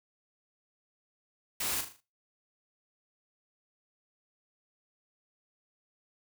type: noise with echo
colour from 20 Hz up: white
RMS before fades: -33 dBFS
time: 1.6-1.81 s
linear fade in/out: 5 ms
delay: 39 ms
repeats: 5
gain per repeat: -7 dB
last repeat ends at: 2.005 s
effects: noise-tail reverb RT60 0.3 s tail -20 dB re dry